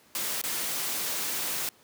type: noise with dropouts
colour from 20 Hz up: white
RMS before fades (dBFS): -31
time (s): 0.15-1.69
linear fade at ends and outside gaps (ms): 1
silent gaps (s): 0.415-0.438
effects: pink hiss -59 dBFS RMS until 1.83 s + high-pass 150 Hz 12 dB/octave